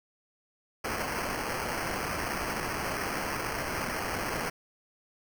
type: noise with sample-and-hold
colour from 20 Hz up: white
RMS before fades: -33 dBFS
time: 0.84-4.5 s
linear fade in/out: 5 ms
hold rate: 3675 Hz
effects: none